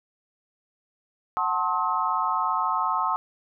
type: chord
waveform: sine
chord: F# diminished seventh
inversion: none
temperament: just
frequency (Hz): 740 / 888 / 1065.6 / 1278.7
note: F#5 / A5 / C6 / Eb6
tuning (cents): 0 / +16 / +31 / +47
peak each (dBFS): -31 / -28 / -26 / -27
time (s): 1.37-3.16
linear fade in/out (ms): 0
effects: none